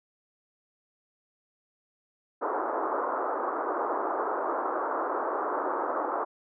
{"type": "band-pass noise", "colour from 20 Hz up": "white", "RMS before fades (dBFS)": -30, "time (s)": [2.41, 6.25], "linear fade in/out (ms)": 20, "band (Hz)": [300, 1300], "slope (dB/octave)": 48, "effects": []}